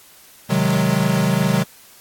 square chord, Ab dominant seventh, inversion first, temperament equal, 130.81 / 155.56 / 185 / 207.7 Hz, C3 / Eb3 / Gb3 / Ab3, 0 / 0 / 0 / 0 cents, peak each -23 / -22 / -20 / -23 dBFS, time 0.49-1.64 s, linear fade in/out 20 ms, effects white hiss -47 dBFS RMS until 2 s + AAC 64 kbps

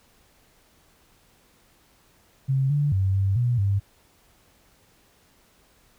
sine tone with pitch steps, 134.3 / 145.4 / 95.8 / 97.3 / 121.6 / 99.2 Hz, C3 / D3 / G2 / G2 / B2 / G2, +46 / -17 / -39 / -12 / -26 / +21 cents, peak -19 dBFS, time 2.48-3.8 s, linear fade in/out 20 ms, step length 220 ms, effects pink hiss -60 dBFS RMS until 5.98 s

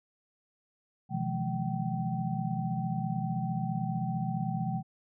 sine tone cluster, 127 / 160.8 / 176.1 / 211.4 / 768 Hz, B2 / E3 / F3 / G#3 / G5, +49 / -43 / +15 / +31 / -36 cents, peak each -35 / -35 / -35 / -37 / -37 dBFS, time 1.09-4.83 s, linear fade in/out 50 ms, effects none

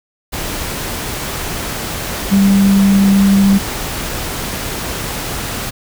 sine tone in noise, 196.9 Hz, G3, 8 cents sharp, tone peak -7 dBFS, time 2.31-3.59 s, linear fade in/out 20 ms, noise pink, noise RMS -22 dBFS, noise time 0.32-5.71 s, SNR +12 dB, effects none

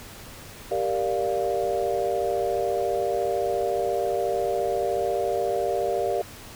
sine chord, G minor seventh, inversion none, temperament equal, 392 / 466.2 / 587.3 / 698.5 Hz, G4 / Bb4 / D5 / F5, 0 / 0 / 0 / 0 cents, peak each -28 dBFS, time 0.71-6.22 s, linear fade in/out 5 ms, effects added 99 Hz sine -51 dBFS peak until 6.55 s + pink hiss -43 dBFS RMS until 6.55 s

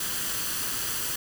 white noise with comb filter, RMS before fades -30 dBFS, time 0-1.16 s, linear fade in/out 5 ms, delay 0.66 ms, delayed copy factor +0.5, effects none

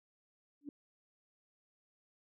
sine tone with exponential growth, 288.5 Hz, D4, 31 cents flat, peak -37 dBFS, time 0.61-0.69 s, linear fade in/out 2 ms, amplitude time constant 16 ms, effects none

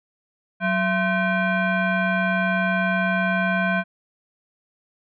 sine tone with frequency modulation, 673 Hz, E5, 36 cents sharp, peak -18 dBFS, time 0.6-3.84 s, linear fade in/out 50 ms, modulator 859 Hz, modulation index 1.6, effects MP3 96 kbps

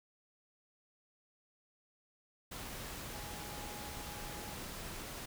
sine tone in noise, 830.6 Hz, G#5, in tune, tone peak -52 dBFS, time 3.13-4.55 s, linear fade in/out 10 ms, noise pink, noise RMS -45 dBFS, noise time 2.51-5.26 s, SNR -10 dB, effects none

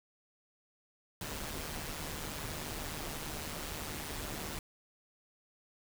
pink noise with amplitude modulation, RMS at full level -38 dBFS, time 1.21-4.59 s, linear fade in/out 2 ms, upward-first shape sine, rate 151 Hz, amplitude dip 60%, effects none

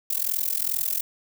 violet noise with amplitude modulation, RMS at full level -22 dBFS, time 0.1-1.01 s, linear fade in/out 5 ms, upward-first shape sine, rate 42.4 Hz, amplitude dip 95%, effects none

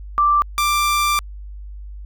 sine / sawtooth tone pair in turn, 1174.7 / 1180.5 Hz, D6 / D6, 0 / +9 cents, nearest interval unison, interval 9 cents, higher second, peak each -12 dBFS, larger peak neither, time 0.18-0.42 / 0.58-1.19 s, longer second, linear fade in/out 0 ms, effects added 50 Hz sine -31 dBFS peak until 2.05 s

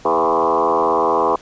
sine tone with frequency modulation, 743 Hz, F#5, 7 cents sharp, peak -13 dBFS, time 0.05-1.36 s, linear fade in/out 5 ms, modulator 81.3 Hz, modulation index 4.8, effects pink hiss -44 dBFS RMS until 1.41 s + resampled to 16000 Hz

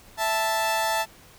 sawtooth tone pair together, 659.3 / 880 Hz, E5 / A5, 0 / 0 cents, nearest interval perfect fourth, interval 500 cents, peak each -24 / -20 dBFS, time 0.17-1.06 s, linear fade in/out 50 ms, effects pink hiss -51 dBFS RMS until 1.38 s

